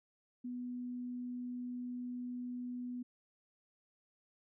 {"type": "tone", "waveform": "sine", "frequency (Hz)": 246.7, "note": "B3", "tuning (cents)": -2, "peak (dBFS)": -39, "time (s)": [0.44, 3.03], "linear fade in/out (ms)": 10, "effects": []}